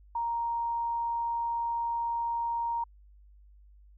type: tone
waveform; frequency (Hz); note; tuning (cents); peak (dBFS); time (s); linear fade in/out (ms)
sine; 934; A#5; +3; -28; 0.15-2.84; 5
effects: added 50 Hz sine -53 dBFS peak until 3.97 s